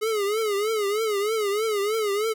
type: tone with vibrato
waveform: square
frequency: 422.1 Hz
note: G#4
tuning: 28 cents sharp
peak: -23 dBFS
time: 0.01-2.34 s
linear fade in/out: 20 ms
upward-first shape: triangle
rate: 3.2 Hz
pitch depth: 130 cents each way
effects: none

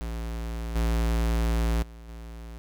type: tone with level steps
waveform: square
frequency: 56.9 Hz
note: A#1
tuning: 41 cents flat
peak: -31 / -23 / -43 / -39 dBFS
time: 0.01-2.58 s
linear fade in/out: 0 ms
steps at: 0.75 / 1.82 / 2.08 s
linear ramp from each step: 10 ms
effects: none

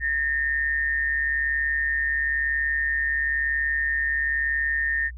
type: tone with amplitude modulation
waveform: sine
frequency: 1825 Hz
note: A#6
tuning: 37 cents flat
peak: -19 dBFS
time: 0-5.11 s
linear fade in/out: 50 ms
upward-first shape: sine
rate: 141 Hz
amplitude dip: 55%
effects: added 60 Hz sine -35 dBFS peak until 5.17 s

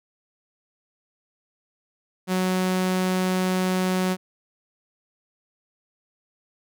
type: tone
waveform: sawtooth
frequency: 185 Hz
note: F#3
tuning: in tune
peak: -17 dBFS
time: 2.27-4.17 s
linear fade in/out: 50 ms
effects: none

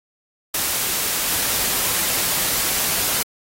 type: noise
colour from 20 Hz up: white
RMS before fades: -21 dBFS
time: 0.54-3.23 s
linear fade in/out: 5 ms
effects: AAC 48 kbps

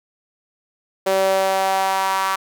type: tone with high-pass filter sweep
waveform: sawtooth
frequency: 191.8 Hz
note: G3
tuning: 37 cents flat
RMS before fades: -19 dBFS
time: 1.06-2.36 s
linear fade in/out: 10 ms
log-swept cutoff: 500 to 1100 Hz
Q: 3.8
effects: none

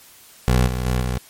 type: tone with level steps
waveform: 20% pulse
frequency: 62.3 Hz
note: B1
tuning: 16 cents sharp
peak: -9 / -17 / -13 / -16 dBFS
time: 0.48-1.18 s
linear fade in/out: 0 ms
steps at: 0.66 / 0.85 / 1 s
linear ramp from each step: 20 ms
effects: white hiss -47 dBFS RMS until 1.29 s + MP3 64 kbps

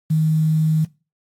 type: tone with quantisation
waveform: sine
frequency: 157 Hz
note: D#3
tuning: 16 cents sharp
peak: -14 dBFS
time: 0.1-0.85 s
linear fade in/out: 10 ms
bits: 7
effects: noise-tail reverb RT60 0.3 s tail -20 dB re dry + AAC 64 kbps

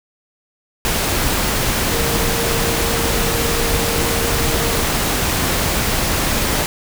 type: tone in noise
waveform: sine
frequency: 463.6 Hz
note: A#4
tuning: 10 cents flat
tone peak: -24 dBFS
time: 1.92-4.84 s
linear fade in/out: 0 ms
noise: pink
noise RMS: -18 dBFS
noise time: 0.85-6.66 s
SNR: -9 dB
effects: none

